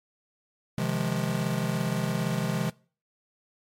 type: chord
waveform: square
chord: F minor seventh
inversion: second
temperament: just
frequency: 130.96 / 157.15 / 174.61 / 209.5 Hz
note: C3 / Eb3 / F3 / Ab3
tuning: +2 / +18 / 0 / +15 cents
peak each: -32 dBFS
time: 0.78-2.7 s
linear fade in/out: 2 ms
effects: noise-tail reverb RT60 0.4 s tail -23 dB re dry + MP3 64 kbps